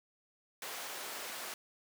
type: high-pass noise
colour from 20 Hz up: pink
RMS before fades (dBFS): -43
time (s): 0.62-1.54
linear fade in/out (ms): 2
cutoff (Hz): 570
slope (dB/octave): 12
effects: none